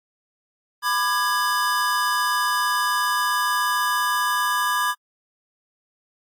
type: chord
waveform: square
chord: G# diminished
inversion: first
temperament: just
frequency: 996.7 / 1196.1 / 1661.2 Hz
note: B5 / D6 / G#6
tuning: +16 / +31 / 0 cents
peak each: -25 dBFS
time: 0.82-4.95 s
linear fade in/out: 50 ms
effects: AAC 64 kbps